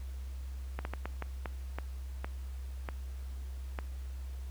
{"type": "slowing click train", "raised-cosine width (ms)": 0.5, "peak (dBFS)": -22, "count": 10, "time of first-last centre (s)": [0.79, 3.788], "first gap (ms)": 61, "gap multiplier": 1.4, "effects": ["added 65 Hz sine -38 dBFS peak until 4.5 s", "pink hiss -59 dBFS RMS until 4.5 s"]}